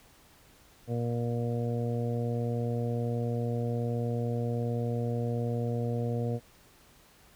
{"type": "harmonic tone", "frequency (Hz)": 118.7, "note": "A#2", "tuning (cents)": 32, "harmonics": [1, 2, 3, 4, 5, 6], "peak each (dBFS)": [-30, -35, -44, -35, -42, -44], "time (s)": [0.87, 6.4], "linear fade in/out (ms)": 50, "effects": ["pink hiss -59 dBFS RMS until 7.35 s"]}